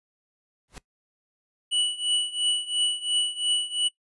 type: noise with exponential growth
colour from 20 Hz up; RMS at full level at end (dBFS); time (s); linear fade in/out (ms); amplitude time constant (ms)
pink; -36; 0.68-0.78; 1; 20
type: tone with tremolo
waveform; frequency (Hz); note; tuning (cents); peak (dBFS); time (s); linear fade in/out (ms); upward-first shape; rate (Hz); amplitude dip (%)
square; 2950; F#7; -6; -20; 1.71-3.89; 20; triangle; 2.9; 90
effects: noise-tail reverb RT60 0.1 s tail -20 dB re dry + resampled to 24000 Hz